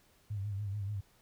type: tone with vibrato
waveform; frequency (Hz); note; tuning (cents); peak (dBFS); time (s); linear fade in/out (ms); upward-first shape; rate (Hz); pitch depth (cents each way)
sine; 101.2; G#2; -44; -34; 0.3-1.01; 10; sine; 6.9; 77
effects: pink hiss -67 dBFS RMS until 1.21 s